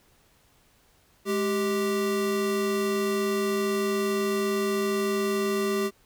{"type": "tone pair together", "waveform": "square", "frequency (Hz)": [209.6, 392], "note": ["G#3", "G4"], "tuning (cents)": [16, 0], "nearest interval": "major seventh", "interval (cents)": 1084, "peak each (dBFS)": [-30, -26], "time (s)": [1.25, 5.91], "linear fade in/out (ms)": 50, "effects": ["pink hiss -62 dBFS RMS until 6.05 s"]}